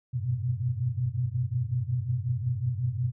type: tone cluster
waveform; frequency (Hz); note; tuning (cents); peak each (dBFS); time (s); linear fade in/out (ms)
sine; 92.7 / 103.3 / 122.1 / 127.6; F#2 / G#2 / B2 / C3; +4 / -9 / -19 / -43; -36 / -36 / -29 / -30; 0.13-3.12; 20
effects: none